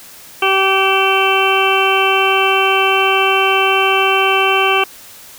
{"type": "harmonic tone", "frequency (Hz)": 385.9, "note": "G4", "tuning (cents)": -27, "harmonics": [1, 2, 3, 4, 6, 7, 8], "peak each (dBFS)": [-17, -18, -17, -22, -20, -17, -20], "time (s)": [0.42, 4.84], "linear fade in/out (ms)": 5, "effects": ["white hiss -38 dBFS RMS until 5.38 s"]}